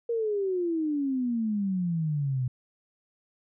sine exponential sweep, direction down, 474.5 to 123.47 Hz, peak -25 dBFS, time 0.09-2.48 s, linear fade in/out 5 ms, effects none

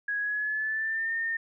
sine tone with pitch glide, 1661.2 to 1822 Hz, G#6 to A#6, 0 to -40 cents, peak -27 dBFS, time 0.08-1.37 s, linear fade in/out 5 ms, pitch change +160 cents, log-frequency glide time 0.19-1.14 s, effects none

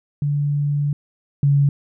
sine tone pair in turn, 144.8 / 141.57 Hz, D3 / C#3, -24 / +37 cents, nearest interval unison, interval 39 cents, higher first, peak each -17 / -12 dBFS, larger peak second, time 0.22-0.93 / 1.43-1.69 s, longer first, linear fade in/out 2 ms, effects none

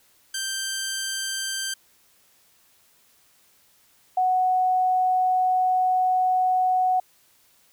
10% pulse / sine tone pair in turn, 1568 / 740 Hz, G6 / F#5, 0 / 0 cents, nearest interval octave + minor second, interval 1300 cents, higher first, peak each -18 dBFS, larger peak neither, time 0.34-1.74 / 4.17-7 s, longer second, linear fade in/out 5 ms, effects white hiss -60 dBFS RMS until 7.72 s

